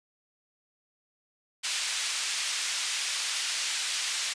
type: band-pass noise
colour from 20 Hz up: pink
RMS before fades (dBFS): -31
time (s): 1.63-4.34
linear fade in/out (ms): 20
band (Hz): 2500 to 8700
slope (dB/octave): 12
effects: resampled to 22050 Hz